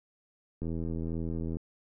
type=click train; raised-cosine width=3 ms; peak=-23 dBFS; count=79; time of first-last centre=0.62-1.569 s; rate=82.2 Hz; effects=none